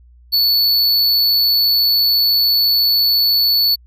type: tone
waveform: square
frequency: 4443 Hz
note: C#8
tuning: 3 cents sharp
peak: -12 dBFS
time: 0.32-3.76 s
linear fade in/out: 20 ms
effects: added 60 Hz sine -43 dBFS peak until 3.86 s